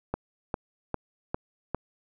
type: click train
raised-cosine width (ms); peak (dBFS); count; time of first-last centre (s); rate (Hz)
1; -14; 5; 0.14-1.746; 2.49
effects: none